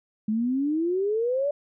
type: exponential sweep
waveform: sine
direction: up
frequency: 210 to 590 Hz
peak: -22 dBFS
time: 0.28-1.51 s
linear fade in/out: 5 ms
effects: none